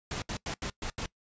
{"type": "noise bursts at uneven times", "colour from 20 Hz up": "pink", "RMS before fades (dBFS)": -35, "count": 6, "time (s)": [[0.11, 0.22], [0.29, 0.37], [0.46, 0.54], [0.62, 0.7], [0.82, 0.9], [0.98, 1.06]], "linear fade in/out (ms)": 2, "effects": ["noise-tail reverb RT60 0.1 s tail -21 dB re dry", "resampled to 16000 Hz"]}